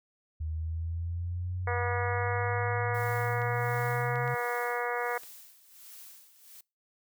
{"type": "exponential sweep", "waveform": "sine", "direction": "up", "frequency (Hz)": [77.8, 130.7], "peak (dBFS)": -31, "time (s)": [0.4, 4.35], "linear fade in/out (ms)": 10}
{"type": "harmonic tone", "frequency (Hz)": 241.5, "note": "B3", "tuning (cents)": -39, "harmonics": [2, 3, 4, 5, 6, 7, 8, 9], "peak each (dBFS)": [-34, -36, -37, -38, -39, -39, -40, -41], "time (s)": [1.67, 5.18], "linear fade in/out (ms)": 5}
{"type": "noise with tremolo", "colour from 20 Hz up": "blue", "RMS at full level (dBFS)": -48, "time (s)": [2.94, 6.61], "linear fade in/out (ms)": 5, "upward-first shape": "sine", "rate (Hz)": 1.4, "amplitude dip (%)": 75}
{"type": "clicks", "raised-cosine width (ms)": 0.2, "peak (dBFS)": -33, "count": 4, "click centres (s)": [3.418, 4.157, 4.278, 5.235]}
{"effects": ["noise-tail reverb RT60 0.3 s tail -25 dB re dry"]}